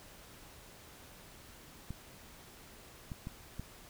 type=clicks; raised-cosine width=5 ms; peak=-28 dBFS; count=4; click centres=1.906 / 3.118 / 3.271 / 3.596 s; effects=pink hiss -55 dBFS RMS until 3.89 s